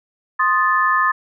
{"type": "tone cluster", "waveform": "sine", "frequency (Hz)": [1053, 1241, 1750], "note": ["C6", "D#6", "A6"], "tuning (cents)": [11, -5, -10], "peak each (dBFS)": -18, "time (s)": [0.39, 1.12], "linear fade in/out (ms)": 10, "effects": []}